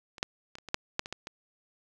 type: clicks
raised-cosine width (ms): 0.2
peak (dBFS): -28 / -11 / -25 / -30 / -25 / -9 / -10 / -22 / -18 / -22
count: 10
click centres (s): 0.182 / 0.229 / 0.554 / 0.585 / 0.687 / 0.744 / 0.994 / 1.059 / 1.126 / 1.271
effects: none